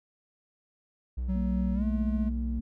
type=tone; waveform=triangle; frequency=61.74 Hz; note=B1; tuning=in tune; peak=-27 dBFS; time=1.17-2.6 s; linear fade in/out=10 ms
type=tone with pitch glide; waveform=triangle; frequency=188 to 213.5 Hz; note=F#3 to G#3; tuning=+28 to +48 cents; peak=-26 dBFS; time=1.28-2.3 s; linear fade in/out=20 ms; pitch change=+220 cents; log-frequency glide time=1.74-1.84 s
type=tone with vibrato; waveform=sine; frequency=228.4 Hz; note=A#3; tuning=35 cents flat; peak=-33 dBFS; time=1.35-2.61 s; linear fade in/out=10 ms; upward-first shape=triangle; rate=17 Hz; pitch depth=16 cents each way
effects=none